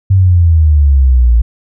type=exponential sweep; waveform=sine; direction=down; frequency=98 to 56.2 Hz; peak=-4 dBFS; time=0.1-1.42 s; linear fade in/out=10 ms; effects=none